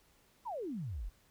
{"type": "exponential sweep", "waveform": "sine", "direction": "down", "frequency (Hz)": [1046.5, 37], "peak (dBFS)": -37, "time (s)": [0.45, 1.1], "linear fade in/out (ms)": 20, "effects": ["pink hiss -68 dBFS RMS until 1.3 s"]}